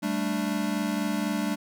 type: chord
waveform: square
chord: G suspended second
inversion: none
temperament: equal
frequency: 196 / 220 / 293.7 Hz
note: G3 / A3 / D4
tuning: 0 / 0 / 0 cents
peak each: -31 dBFS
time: 0.02-1.56 s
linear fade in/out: 20 ms
effects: none